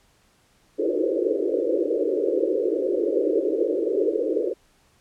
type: band-pass noise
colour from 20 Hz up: pink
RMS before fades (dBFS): -23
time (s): 0.78-4.54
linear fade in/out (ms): 20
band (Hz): 310 to 550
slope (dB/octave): 96
effects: pink hiss -61 dBFS RMS until 5 s + low-pass 11000 Hz 12 dB/octave